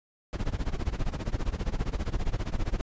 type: noise with tremolo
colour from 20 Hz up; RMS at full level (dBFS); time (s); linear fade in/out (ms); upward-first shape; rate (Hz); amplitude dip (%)
brown; -26; 0.33-2.81; 0; sine; 15; 90
effects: resampled to 16000 Hz